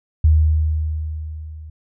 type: tone with level ramp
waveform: sine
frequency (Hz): 77.78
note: D#2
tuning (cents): 0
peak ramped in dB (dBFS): -8 to -33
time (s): 0.24-1.7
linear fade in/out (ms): 5
effects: none